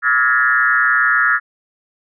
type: tone with frequency modulation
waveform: sine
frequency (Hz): 1545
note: G6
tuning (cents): -26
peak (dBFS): -11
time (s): 0.02-1.4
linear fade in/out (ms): 50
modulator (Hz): 127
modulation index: 2.2
effects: none